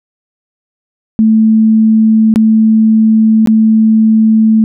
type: tone with dropouts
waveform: sine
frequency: 220 Hz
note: A3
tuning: in tune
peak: -4 dBFS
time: 1.19-4.64 s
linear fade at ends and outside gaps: 0 ms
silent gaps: 2.34-2.359 / 3.46-3.473 s
effects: none